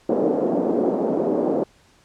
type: band-pass noise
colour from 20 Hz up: white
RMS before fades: -21 dBFS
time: 0.09-1.64 s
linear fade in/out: 5 ms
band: 220 to 540 Hz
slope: 24 dB/octave
effects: pink hiss -56 dBFS RMS until 2.04 s + low-pass 8000 Hz 12 dB/octave